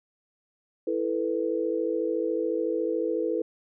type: chord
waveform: sine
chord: E suspended fourth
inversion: none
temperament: equal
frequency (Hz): 329.6 / 440 / 493.9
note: E4 / A4 / B4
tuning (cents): 0 / 0 / 0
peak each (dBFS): -29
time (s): 0.87-3.42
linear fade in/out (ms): 5
effects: none